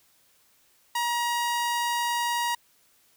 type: tone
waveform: sawtooth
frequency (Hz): 951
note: A#5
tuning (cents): +34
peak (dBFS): -21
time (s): 0.95-2.55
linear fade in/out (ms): 5
effects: white hiss -63 dBFS RMS until 3.16 s